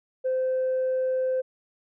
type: tone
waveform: sine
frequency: 517 Hz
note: C5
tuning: 21 cents flat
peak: -21 dBFS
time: 0.24-1.42 s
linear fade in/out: 20 ms
effects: tanh soft clip ceiling -20 dBFS